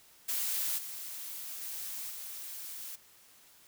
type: noise with level steps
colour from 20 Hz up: blue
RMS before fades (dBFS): -33 / -42 / -40 / -43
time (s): 0.28-2.96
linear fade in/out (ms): 10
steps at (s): 0.77 / 1.61 / 2.09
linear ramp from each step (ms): 20
effects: white hiss -60 dBFS RMS until 3.67 s